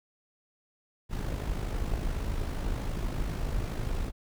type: noise with amplitude modulation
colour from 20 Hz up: brown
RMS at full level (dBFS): -29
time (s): 1.09-4.12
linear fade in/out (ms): 50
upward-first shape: sine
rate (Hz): 52.2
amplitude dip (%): 50
effects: none